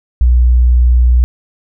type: tone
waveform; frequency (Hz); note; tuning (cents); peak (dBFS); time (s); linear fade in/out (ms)
sine; 61; B1; -21; -5; 0.21-1.24; 0
effects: none